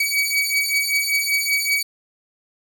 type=beating tone pair; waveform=sawtooth; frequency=2266 / 2271.2 Hz; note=C#7 / C#7; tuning=+37 / +41 cents; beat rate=5.2 Hz; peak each=-18 dBFS; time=0-1.83 s; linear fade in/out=5 ms; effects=none